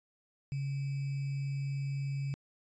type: tone with sample-and-hold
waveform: sine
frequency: 138.3 Hz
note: C#3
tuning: 4 cents flat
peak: -32 dBFS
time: 0.52-2.34 s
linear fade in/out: 0 ms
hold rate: 2450 Hz
effects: resampled to 16000 Hz